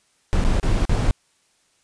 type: noise with dropouts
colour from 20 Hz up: brown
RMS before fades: -18 dBFS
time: 0.33-1.11 s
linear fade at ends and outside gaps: 0 ms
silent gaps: 0.44-0.449 / 0.598-0.629 / 0.853-0.895 s
effects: white hiss -63 dBFS RMS until 1.83 s + resampled to 22050 Hz